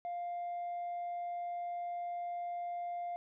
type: tone with tanh clipping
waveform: triangle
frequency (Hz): 700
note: F5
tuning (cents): +4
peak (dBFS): -37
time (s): 0.05-3.16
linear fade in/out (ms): 0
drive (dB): 6
effects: none